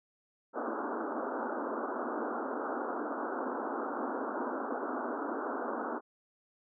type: band-pass noise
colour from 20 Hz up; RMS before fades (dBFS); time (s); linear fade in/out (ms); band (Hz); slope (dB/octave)
pink; -36; 0.53-6.01; 50; 230 to 1500; 96
effects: none